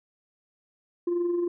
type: tone with amplitude modulation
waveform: sine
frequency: 348.2 Hz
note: F4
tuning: 5 cents flat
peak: -20 dBFS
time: 1.07-1.48 s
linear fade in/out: 5 ms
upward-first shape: sine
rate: 22.6 Hz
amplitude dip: 45%
effects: tanh soft clip ceiling -21 dBFS